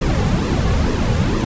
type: noise with flanger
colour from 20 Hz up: brown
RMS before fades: -17 dBFS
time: 0.01-1.45 s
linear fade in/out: 10 ms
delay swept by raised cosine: 1.3 to 3.2 ms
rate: 2.2 Hz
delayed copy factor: -0.65
effects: resampled to 16000 Hz

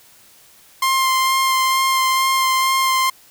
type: tone with vibrato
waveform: sawtooth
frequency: 1054 Hz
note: C6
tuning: 12 cents sharp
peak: -11 dBFS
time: 0.82-3.1 s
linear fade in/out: 5 ms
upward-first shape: sine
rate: 2.2 Hz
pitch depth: 12 cents each way
effects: white hiss -49 dBFS RMS until 3.3 s

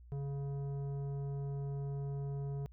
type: tone with tanh clipping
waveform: triangle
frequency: 139.8 Hz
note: C#3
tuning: 15 cents sharp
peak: -38 dBFS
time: 0.12-2.66 s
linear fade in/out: 0 ms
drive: 15 dB
effects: added 60 Hz sine -53 dBFS peak until 2.72 s

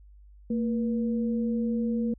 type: tone pair together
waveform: sine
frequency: 228 / 482.2 Hz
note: A#3 / B4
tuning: -38 / -41 cents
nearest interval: octave + minor second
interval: 1297 cents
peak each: -25 / -34 dBFS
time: 0.5-2.14 s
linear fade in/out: 5 ms
effects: added 50 Hz sine -49 dBFS peak until 2.18 s

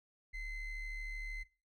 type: ring-modulated tone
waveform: triangle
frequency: 1046.5 Hz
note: C6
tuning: in tune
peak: -35 dBFS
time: 0.33-1.44 s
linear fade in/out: 20 ms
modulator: 1010 Hz
effects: noise-tail reverb RT60 0.3 s tail -17 dB re dry

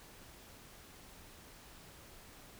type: silence
effects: pink hiss -56 dBFS RMS until 2.59 s

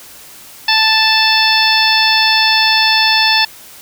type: harmonic tone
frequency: 880 Hz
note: A5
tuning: in tune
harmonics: 1 / 2 / 3 / 4 / 5 / 6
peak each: -16 / -16 / -16 / -16 / -16 / -16 dBFS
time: 0.68-3.45 s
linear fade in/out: 5 ms
effects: white hiss -37 dBFS RMS until 3.81 s

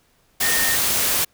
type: tone in noise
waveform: sine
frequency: 1836 Hz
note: A#6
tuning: 27 cents flat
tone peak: -23 dBFS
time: 0.42-0.76 s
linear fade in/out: 10 ms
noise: white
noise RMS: -20 dBFS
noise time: 0.4-1.25 s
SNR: -6 dB
effects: pink hiss -61 dBFS RMS until 1.33 s

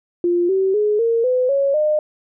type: tone with pitch steps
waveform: sine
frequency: 349.2 / 383 / 420.1 / 460.8 / 505.4 / 554.3 / 608 Hz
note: F4 / G4 / G#4 / A#4 / B4 / C#5 / D#5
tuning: 0 / -40 / +20 / -20 / +40 / 0 / -40 cents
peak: -14 dBFS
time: 0.24-1.99 s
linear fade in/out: 2 ms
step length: 250 ms
effects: none

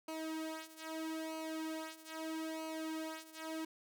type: tone with flanger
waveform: sawtooth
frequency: 318.5 Hz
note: D#4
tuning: 41 cents sharp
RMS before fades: -43 dBFS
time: 0.08-3.65 s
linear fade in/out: 5 ms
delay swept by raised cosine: 0.56 to 3.16 ms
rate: 0.78 Hz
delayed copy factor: -0.8
effects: none

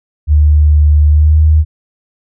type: tone with pitch glide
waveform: sine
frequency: 74.9 to 77.54 Hz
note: D2 to D#2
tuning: +35 to -5 cents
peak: -4 dBFS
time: 0.27-1.65 s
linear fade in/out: 50 ms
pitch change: +60 cents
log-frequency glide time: 1.09-1.38 s
effects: none

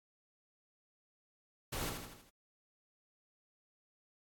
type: noise with echo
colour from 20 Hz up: pink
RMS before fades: -39 dBFS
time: 1.72-1.9 s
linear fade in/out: 10 ms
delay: 80 ms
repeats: 5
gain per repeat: -5 dB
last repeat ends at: 2.3 s
effects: AAC 64 kbps

